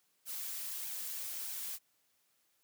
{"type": "noise with flanger", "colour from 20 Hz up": "blue", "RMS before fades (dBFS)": -41, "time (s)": [0.25, 1.79], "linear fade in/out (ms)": 50, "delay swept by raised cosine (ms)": [1.2, 6.1], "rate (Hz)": 1.6, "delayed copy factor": 0.5, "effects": ["white hiss -75 dBFS RMS until 2.63 s", "high-pass 100 Hz 12 dB/octave"]}